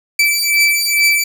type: beating tone pair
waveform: sawtooth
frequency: 2318 / 2320.3 Hz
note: D7 / D7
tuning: -23 / -22 cents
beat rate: 2.3 Hz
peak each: -11 dBFS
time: 0.19-1.24 s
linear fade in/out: 5 ms
effects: none